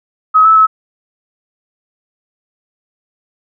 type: tone with pitch steps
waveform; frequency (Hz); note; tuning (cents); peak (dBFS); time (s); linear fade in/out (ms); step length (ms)
sine; 1273 / 1308 / 1294; D#6 / E6 / E6; +39 / -14 / -32; -4; 0.34-0.67; 20; 110
effects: none